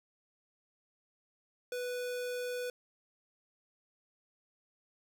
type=tone; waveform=square; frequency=493.9 Hz; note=B4; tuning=in tune; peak=-36 dBFS; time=1.72-2.7 s; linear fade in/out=2 ms; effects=none